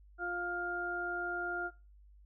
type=harmonic tone; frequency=351.5 Hz; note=F4; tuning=11 cents sharp; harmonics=1 / 2 / 4; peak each=-41 / -41 / -36 dBFS; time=0.18-1.71 s; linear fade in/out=50 ms; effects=noise-tail reverb RT60 0.3 s tail -20 dB re dry + added 50 Hz sine -56 dBFS peak until 2.25 s